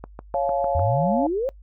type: click train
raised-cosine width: 1 ms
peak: -20 dBFS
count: 6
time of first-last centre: 0.04-0.794 s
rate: 6.63 Hz
type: chord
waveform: sine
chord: Db augmented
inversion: none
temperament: equal with one note detuned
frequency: 554.4 / 698.5 / 858.4 Hz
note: Db5 / F5 / A5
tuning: 0 / 0 / -43 cents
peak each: -23 / -24 / -28 dBFS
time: 0.34-1.27 s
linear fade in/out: 5 ms
type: exponential sweep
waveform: sine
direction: up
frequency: 77.78 to 563 Hz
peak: -21 dBFS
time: 0.75-1.49 s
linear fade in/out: 0 ms
effects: noise-tail reverb RT60 0.1 s tail -24 dB re dry + added 50 Hz sine -43 dBFS peak until 1.62 s